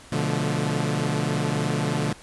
sawtooth chord, B half-diminished seventh, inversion none, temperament equal with one note detuned, 123.47 / 146.83 / 174.61 / 216.7 Hz, B2 / D3 / F3 / A3, 0 / 0 / 0 / -26 cents, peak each -25 / -22 / -26 / -26 dBFS, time 0.12-2.13 s, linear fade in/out 5 ms, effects pink hiss -47 dBFS RMS until 2.22 s + resampled to 24000 Hz

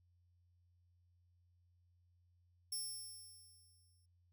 15% pulse tone with exponential decay, 5400 Hz, E8, 41 cents sharp, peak -33 dBFS, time 2.72-4.06 s, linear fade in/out 5 ms, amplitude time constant 290 ms, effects added 88 Hz sine -70 dBFS peak until 4.32 s

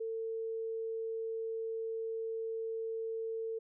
sine tone, 450 Hz, A4, 39 cents sharp, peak -35 dBFS, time 0-3.59 s, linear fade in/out 10 ms, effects none

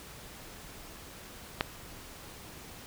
click, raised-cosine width 0.3 ms, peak -10 dBFS, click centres 1.609 s, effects pink hiss -48 dBFS RMS until 2.86 s

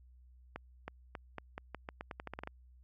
accelerating click train, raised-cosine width 0.5 ms, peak -26 dBFS, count 15, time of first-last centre 0.56-2.474 s, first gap 320 ms, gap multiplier 0.85, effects added 62 Hz sine -57 dBFS peak until 2.83 s

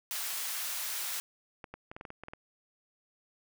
white high-pass noise, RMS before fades -36 dBFS, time 0.11-1.2 s, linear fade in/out 0 ms, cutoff 900 Hz, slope 12 dB/octave
clicks, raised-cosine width 0.5 ms, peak -28 dBFS, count 10, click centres 1.642 / 1.74 / 1.915 / 1.965 / 2.011 / 2.052 / 2.104 / 2.236 / 2.284 / 2.335 s
effects none

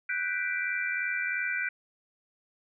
sine chord, G major seventh, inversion third, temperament equal with one note detuned, 1485.1 / 1568 / 1975.5 / 2349 Hz, F#6 / G6 / B6 / D7, +6 / 0 / 0 / 0 cents, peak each -32 / -36 / -35 / -33 dBFS, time 0.09-1.69 s, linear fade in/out 5 ms, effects none

